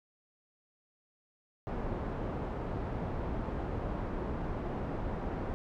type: low-pass noise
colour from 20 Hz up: pink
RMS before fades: -36 dBFS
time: 1.67-5.54 s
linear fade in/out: 0 ms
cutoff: 900 Hz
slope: 12 dB/octave
effects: none